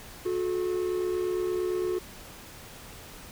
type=tone pair together; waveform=triangle; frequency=362.5 / 431.2 Hz; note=F#4 / A4; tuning=-35 / -35 cents; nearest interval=minor third; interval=300 cents; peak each=-25 / -31 dBFS; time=0.25-1.99 s; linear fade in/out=10 ms; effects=pink hiss -46 dBFS RMS until 3.31 s